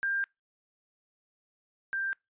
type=tone pair in turn; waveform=sine; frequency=1594 / 1579.3 Hz; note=G6 / G6; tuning=+28 / +12 cents; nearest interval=unison; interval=16 cents; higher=first; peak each=-27 / -29 dBFS; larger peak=first; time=0.03-0.24 / 1.93-2.13 s; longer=first; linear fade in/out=0 ms; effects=noise-tail reverb RT60 0.2 s tail -25 dB re dry + resampled to 8000 Hz